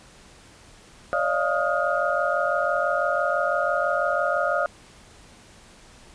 sine tone cluster, 562 / 608 / 688 / 1249 / 1423 Hz, C#5 / D#5 / F5 / D#6 / F6, +24 / -40 / -26 / +6 / +32 cents, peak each -27 dBFS, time 1.13-4.66 s, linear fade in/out 0 ms, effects pink hiss -50 dBFS RMS until 6.14 s + resampled to 22050 Hz

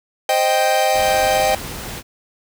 45% pulse chord, C minor, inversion none, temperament equal, 523.3 / 622.3 / 784 Hz, C5 / Eb5 / G5, 0 / 0 / 0 cents, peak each -21 / -19 / -17 dBFS, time 0.29-1.55 s, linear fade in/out 2 ms
pink noise, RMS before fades -30 dBFS, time 0.92-2.03 s, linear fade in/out 50 ms
effects none

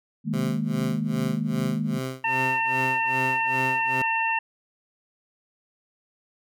sine chord, D# suspended fourth, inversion none, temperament equal, 155.56 / 207.7 / 233.1 Hz, D#3 / G#3 / A#3, 0 / 0 / 0 cents, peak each -28 dBFS, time 0.24-2.01 s, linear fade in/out 50 ms
15% pulse tone with tremolo, 130.81 Hz, C3, in tune, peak -21 dBFS, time 0.33-4.02 s, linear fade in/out 5 ms, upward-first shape sine, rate 2.5 Hz, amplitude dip 95%
harmonic tone, 904 Hz, A5, 47 cents sharp, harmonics 1 / 2 / 3, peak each -25 / -28 / -26 dBFS, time 2.24-4.39 s, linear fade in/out 5 ms
effects none

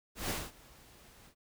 pink noise with ADSR envelope, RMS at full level -34 dBFS, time 0.15-1.35 s, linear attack 140 ms, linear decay 220 ms, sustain -24 dB, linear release 80 ms, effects none

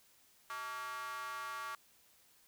square tone with high-pass filter, 126.7 Hz, B2, 45 cents sharp, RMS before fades -43 dBFS, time 0.5-1.75 s, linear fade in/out 0 ms, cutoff 1200 Hz, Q 5, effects white hiss -67 dBFS RMS until 2.47 s

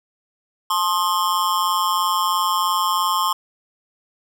square tone with amplitude modulation, 1060 Hz, C6, 22 cents sharp, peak -14 dBFS, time 0.7-3.33 s, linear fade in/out 5 ms, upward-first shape sine, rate 183 Hz, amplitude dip 95%, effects none

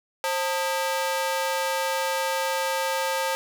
sawtooth ring-modulated tone, 715 Hz, F5, 41 cents sharp, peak -17 dBFS, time 0.24-3.35 s, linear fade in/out 0 ms, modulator 184 Hz, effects none

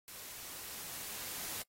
white noise with level ramp, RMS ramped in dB -49 to -41 dBFS, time 0.08-1.62 s, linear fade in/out 0 ms, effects noise-tail reverb RT60 0.1 s tail -21 dB re dry + AAC 48 kbps

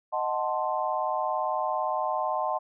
sine chord, D# diminished seventh, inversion none, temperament equal, 622.3 / 740 / 880 / 1046.5 Hz, D#5 / F#5 / A5 / C6, 0 / 0 / 0 / 0 cents, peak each -31 dBFS, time 0.12-2.59 s, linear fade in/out 20 ms, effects none

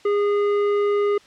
triangle tone with tanh clipping, 409.7 Hz, G#4, 24 cents flat, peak -19 dBFS, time 0.05-1.18 s, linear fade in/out 5 ms, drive 15 dB, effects white hiss -51 dBFS RMS until 1.26 s + low-pass 5000 Hz 12 dB/octave

